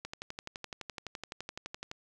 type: click train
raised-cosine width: 0.2 ms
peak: -22 dBFS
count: 23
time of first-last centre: 0.05-1.914 s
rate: 11.8 Hz
effects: none